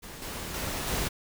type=noise with level steps; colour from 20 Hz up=pink; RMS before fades=-43 / -37 / -33 / -30 dBFS; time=0.02-1.09 s; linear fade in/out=20 ms; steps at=0.22 / 0.54 / 0.87 s; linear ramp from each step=2 ms; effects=none